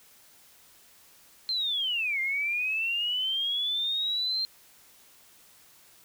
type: linear two-way sweep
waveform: sine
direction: down then up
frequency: 4186 to 2093 to 4186 Hz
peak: -26 dBFS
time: 1.49-4.45 s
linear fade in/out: 0 ms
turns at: 2.2 s
effects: white hiss -57 dBFS RMS until 6.04 s